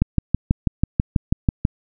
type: click train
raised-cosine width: 5 ms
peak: -3 dBFS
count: 11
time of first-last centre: 0.02-1.651 s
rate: 6.13 Hz
effects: none